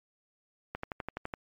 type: click train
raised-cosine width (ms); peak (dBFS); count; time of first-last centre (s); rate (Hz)
0.5; -20; 8; 0.75-1.338; 11.9
effects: MP3 64 kbps